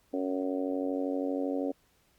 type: harmonic tone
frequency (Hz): 92.7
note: F#2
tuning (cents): +4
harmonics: 3 / 4 / 5 / 6 / 7 / 8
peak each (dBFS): -31 / -40 / -36 / -36 / -44 / -44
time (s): 0.13-1.72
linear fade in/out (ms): 10
effects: pink hiss -68 dBFS RMS until 2.18 s + Opus 48 kbps